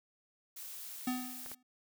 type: noise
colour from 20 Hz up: blue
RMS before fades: -46 dBFS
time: 0.56-1.55 s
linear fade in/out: 10 ms
type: tone with exponential decay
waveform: square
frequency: 251.9 Hz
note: B3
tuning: 34 cents sharp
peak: -31 dBFS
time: 1.07-1.63 s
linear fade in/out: 5 ms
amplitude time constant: 120 ms
type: clicks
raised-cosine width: 0.5 ms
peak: -33 dBFS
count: 2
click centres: 1.462 / 1.516 s
effects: none